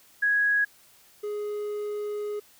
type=tone pair in turn; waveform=sine / triangle; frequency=1661.2 / 417 Hz; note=G#6 / G#4; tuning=0 / +7 cents; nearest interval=2 octaves; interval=2393 cents; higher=first; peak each=-20 / -27 dBFS; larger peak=first; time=0.22-0.65 / 1.23-2.4 s; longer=second; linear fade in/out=10 ms; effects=white hiss -57 dBFS RMS until 2.59 s